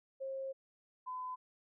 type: tone pair in turn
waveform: sine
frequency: 536 / 1011.8 Hz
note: C5 / B5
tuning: +42 / +42 cents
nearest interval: major seventh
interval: 1100 cents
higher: second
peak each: -38 / -39 dBFS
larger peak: first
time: 0.2-0.53 / 1.06-1.36 s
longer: first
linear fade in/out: 20 ms
effects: none